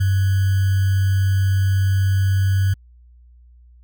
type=tone with sample-and-hold; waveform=sine; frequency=96.3 Hz; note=G2; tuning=30 cents flat; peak=-14 dBFS; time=0-2.74 s; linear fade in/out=10 ms; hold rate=1575 Hz; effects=added 60 Hz sine -45 dBFS peak until 3.83 s